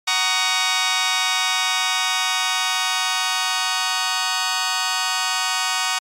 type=chord; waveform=10% pulse; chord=D# minor seventh; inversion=first; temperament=just; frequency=746.7 / 933.4 / 1120.1 / 1244.5 Hz; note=F#5 / A#5 / C#6 / D#6; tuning=+16 / +2 / +18 / 0 cents; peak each=-16 dBFS; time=0.07-5.99 s; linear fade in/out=10 ms; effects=low-pass 10000 Hz 12 dB/octave + MP3 96 kbps